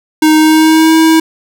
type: tone with pitch glide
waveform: square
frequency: 311.1 to 321.5 Hz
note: D#4 to E4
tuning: 0 to -43 cents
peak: -5 dBFS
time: 0.22-1.2 s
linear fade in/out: 5 ms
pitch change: +57 cents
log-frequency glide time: 0.37-0.95 s
effects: none